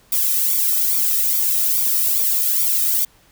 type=noise with flanger; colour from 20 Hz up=violet; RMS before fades=-18 dBFS; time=0.12-3.05 s; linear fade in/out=5 ms; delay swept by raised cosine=0.86 to 1.63 ms; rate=2.4 Hz; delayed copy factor=+0.95; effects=pink hiss -54 dBFS RMS until 3.31 s